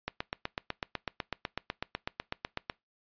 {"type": "click train", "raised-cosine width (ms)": 0.3, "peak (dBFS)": -16, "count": 22, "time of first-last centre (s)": [0.08, 2.698], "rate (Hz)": 8.02, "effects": ["noise-tail reverb RT60 0.2 s tail -23 dB re dry", "resampled to 11025 Hz"]}